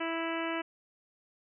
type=harmonic tone; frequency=329.6 Hz; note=E4; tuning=in tune; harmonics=1 / 2 / 3 / 4 / 5 / 6 / 7 / 8 / 9; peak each=-35 / -38 / -40 / -41 / -42 / -43 / -43 / -44 / -45 dBFS; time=0-0.62 s; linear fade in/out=10 ms; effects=none